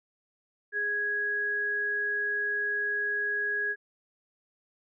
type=tone pair together; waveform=sine; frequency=414.5 / 1660 Hz; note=G#4 / G#6; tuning=-3 / -1 cents; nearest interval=2 octaves; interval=2402 cents; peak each=-38 / -27 dBFS; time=0.72-3.76 s; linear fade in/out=50 ms; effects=none